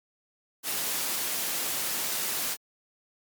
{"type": "noise", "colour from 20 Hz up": "white", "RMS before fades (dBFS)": -30, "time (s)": [0.63, 2.57], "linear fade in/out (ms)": 50, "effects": ["high-pass 150 Hz 12 dB/octave", "MP3 96 kbps"]}